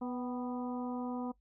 harmonic tone with a mistuned harmonic, 246.9 Hz, B3, in tune, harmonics 1 / 2 / 3 / 4 / 5, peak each -36 / -44 / -45 / -47 / -53 dBFS, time 0.01-1.32 s, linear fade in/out 10 ms, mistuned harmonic 3, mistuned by +38 cents, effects noise-tail reverb RT60 0.1 s tail -19 dB re dry + added 50 Hz sine -68 dBFS peak until 1.4 s

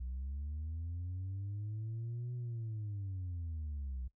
sine linear two-way sweep, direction up then down, 60.7 to 123.47 to 60.7 Hz, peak -36 dBFS, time 0-4.08 s, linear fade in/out 10 ms, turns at 2.34 s, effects noise-tail reverb RT60 0.1 s tail -19 dB re dry + tanh soft clip ceiling -36 dBFS

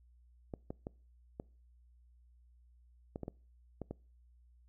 clicks, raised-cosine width 2 ms, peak -27 dBFS, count 9, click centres 0.538 / 0.705 / 0.869 / 1.399 / 3.159 / 3.233 / 3.281 / 3.817 / 3.91 s, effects noise-tail reverb RT60 0.4 s tail -25 dB re dry + added 60 Hz sine -61 dBFS peak until 4.68 s

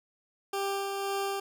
20% pulse tone with tremolo, 394.8 Hz, G4, 12 cents sharp, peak -24 dBFS, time 0.53-1.4 s, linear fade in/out 5 ms, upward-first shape sine, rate 1.9 Hz, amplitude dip 30%, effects none

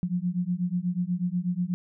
sine beating tone pair, 174.1 / 182.3 Hz, F3 / F#3, -5 / -25 cents, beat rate 8.2 Hz, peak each -28 dBFS, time 0.03-1.74 s, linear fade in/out 0 ms, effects none

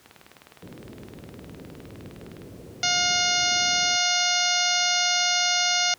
click train, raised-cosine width 0.3 ms, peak -29 dBFS, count 47, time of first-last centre 0.06-2.419 s, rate 19.5 Hz
pink low-pass noise, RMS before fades -40 dBFS, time 0.62-3.96 s, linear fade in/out 10 ms, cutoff 500 Hz, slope 24 dB/octave
harmonic tone, 713 Hz, F5, 36 cents sharp, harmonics 1 / 2 / 3 / 4 / 5 / 6 / 7 / 8 / 9, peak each -29 / -29 / -29 / -29 / -29 / -29 / -29 / -29 / -29 dBFS, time 2.83-5.94 s, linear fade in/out 2 ms
effects pink hiss -55 dBFS RMS until 5.98 s + high-pass 100 Hz 12 dB/octave

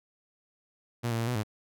sawtooth tone with pitch steps, 119 / 114.9 / 115.6 / 123.6 / 106.5 Hz, A#2 / A#2 / A#2 / B2 / G#2, +36 / -25 / -14 / +2 / +44 cents, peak -24 dBFS, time 1.03-1.435 s, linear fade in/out 20 ms, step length 81 ms, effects none

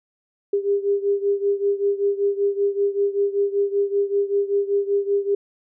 sine beating tone pair, 400.1 / 405.3 Hz, G4 / G#4, +35 / -42 cents, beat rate 5.2 Hz, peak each -20 / -23 dBFS, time 0.53-5.35 s, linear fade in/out 5 ms, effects none

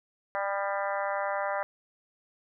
harmonic tone with a mistuned harmonic, 198.3 Hz, G3, 20 cents sharp, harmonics 3 / 4 / 5 / 6 / 7 / 8 / 9 / 10, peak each -32 / -34 / -36 / -38 / -39 / -40 / -41 / -42 dBFS, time 0.35-1.63 s, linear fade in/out 0 ms, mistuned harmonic 6, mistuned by +27 cents, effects none

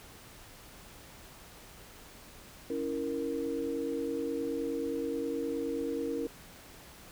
sine chord, A# diminished, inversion first, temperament equal with one note detuned, 280.1 / 329.6 / 466.2 Hz, C#4 / E4 / A#4, +18 / 0 / 0 cents, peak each -36 / -37 / -34 dBFS, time 2.7-6.27 s, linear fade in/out 2 ms, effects pink hiss -52 dBFS RMS until 7.11 s

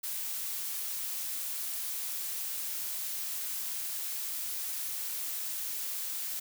blue noise, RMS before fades -36 dBFS, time 0.03-6.4 s, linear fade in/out 10 ms, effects none

